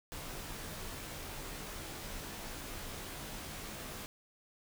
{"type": "noise with comb filter", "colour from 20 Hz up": "pink", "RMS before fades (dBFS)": -44, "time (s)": [0.12, 4.06], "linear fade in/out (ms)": 0, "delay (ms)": 17, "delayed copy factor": -0.65, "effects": []}